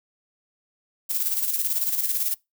violet noise with tremolo, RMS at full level -23 dBFS, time 1.09-2.35 s, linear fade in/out 20 ms, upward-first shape square, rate 18 Hz, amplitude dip 50%, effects noise-tail reverb RT60 0.2 s tail -24 dB re dry

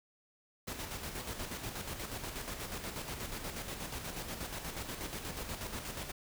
pink noise with tremolo, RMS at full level -40 dBFS, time 0.67-6.12 s, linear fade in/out 10 ms, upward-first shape square, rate 8.3 Hz, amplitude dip 45%, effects none

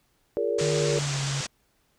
sine chord, Bb dominant seventh, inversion second, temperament equal with one note detuned, 349.2 / 415.3 / 466.2 / 573.3 Hz, F4 / Ab4 / Bb4 / D5, 0 / 0 / 0 / -42 cents, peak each -33 / -28 / -27 / -30 dBFS, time 0.37-0.99 s, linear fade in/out 0 ms
white low-pass noise, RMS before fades -33 dBFS, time 0.58-1.47 s, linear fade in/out 10 ms, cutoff 7800 Hz, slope 48 dB/octave
sine tone with pitch glide, 151.3 to 138.74 Hz, D#3 to C#3, -48 to +2 cents, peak -27 dBFS, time 0.61-1.41 s, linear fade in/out 2 ms, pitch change -150 cents, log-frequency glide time 0.79-1.19 s
effects pink hiss -68 dBFS RMS until 1.98 s

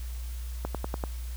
click train, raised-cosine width 1 ms, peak -17 dBFS, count 5, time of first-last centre 0.65-1.038 s, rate 10.3 Hz, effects added 60 Hz sine -33 dBFS peak until 1.36 s + white hiss -50 dBFS RMS until 1.36 s

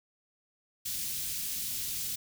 white band-stop noise, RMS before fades -35 dBFS, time 0.85-2.16 s, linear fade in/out 10 ms, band 180 to 3300 Hz, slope 12 dB/octave, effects none

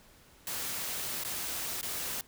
white noise with dropouts, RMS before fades -36 dBFS, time 0.47-2.21 s, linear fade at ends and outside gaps 1 ms, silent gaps 1.237-1.248 / 1.812-1.829 s, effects pink hiss -59 dBFS RMS until 2.27 s

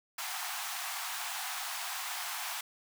pink high-pass noise, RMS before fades -38 dBFS, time 0.18-2.61 s, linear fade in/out 5 ms, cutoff 700 Hz, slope 96 dB/octave, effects none

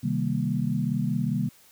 sine chord, C minor seventh, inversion none, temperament equal, 130.81 / 155.56 / 196 / 233.1 Hz, C3 / Eb3 / G3 / Bb3, 0 / 0 / 0 / 0 cents, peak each -29 dBFS, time 0.03-1.49 s, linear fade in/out 10 ms, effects white hiss -56 dBFS RMS until 1.71 s

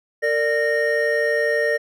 triangle tone cluster, 458 / 590 / 1850 Hz, A#4 / D5 / A#6, -31 / +8 / -14 cents, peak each -20 dBFS, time 0.22-1.78 s, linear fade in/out 20 ms, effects none

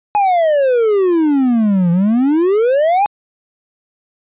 triangle exponential two-way sweep, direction down then up, 847 to 168 to 847 Hz, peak -8 dBFS, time 0.15-3.06 s, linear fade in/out 0 ms, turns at 1.91 s, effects resampled to 8000 Hz

